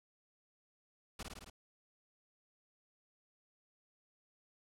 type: noise with echo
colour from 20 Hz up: pink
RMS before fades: -44 dBFS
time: 1.19-1.23 s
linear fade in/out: 5 ms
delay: 54 ms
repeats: 5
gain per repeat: -2 dB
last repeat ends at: 1.5 s
effects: low-pass 10000 Hz 12 dB/octave